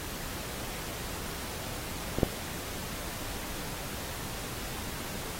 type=clicks; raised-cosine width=2 ms; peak=-16 / -8 dBFS; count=2; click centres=2.186 / 2.232 s; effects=pink hiss -39 dBFS RMS until 5.39 s + AAC 48 kbps